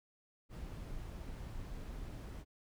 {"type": "noise", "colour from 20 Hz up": "brown", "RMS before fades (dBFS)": -45, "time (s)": [0.49, 2.45], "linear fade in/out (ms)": 50, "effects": []}